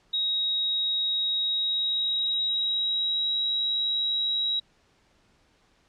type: tone with pitch glide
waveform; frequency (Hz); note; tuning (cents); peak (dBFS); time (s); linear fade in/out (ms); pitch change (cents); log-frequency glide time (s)
sine; 3793 to 3853; A#7 to B7; +29 to -44; -23; 0.13-4.6; 10; +27; 1.38-3.36
effects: pink hiss -64 dBFS RMS until 5.88 s + low-pass 6000 Hz 12 dB/octave